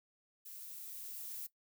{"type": "noise with level ramp", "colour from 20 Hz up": "violet", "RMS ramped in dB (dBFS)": [-50, -44], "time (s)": [0.45, 1.47], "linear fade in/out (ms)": 10, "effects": ["noise-tail reverb RT60 0.1 s tail -17 dB re dry"]}